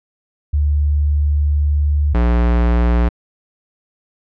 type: tone pair in turn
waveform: sine / square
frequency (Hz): 73.42 / 59.19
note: D2 / A#1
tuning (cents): 0 / +27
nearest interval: major third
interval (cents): 373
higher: first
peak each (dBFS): -12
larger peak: neither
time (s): 0.53-2.14 / 2.14-3.09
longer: first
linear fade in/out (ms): 10
effects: low-pass 2000 Hz 12 dB/octave